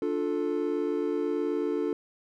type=chord; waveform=triangle; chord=D minor; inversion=none; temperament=just; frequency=293.7 / 352.4 / 440.5 Hz; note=D4 / F4 / A4; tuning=0 / +16 / +2 cents; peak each=-29 / -29 / -28 dBFS; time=0.02-1.93 s; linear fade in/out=2 ms; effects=none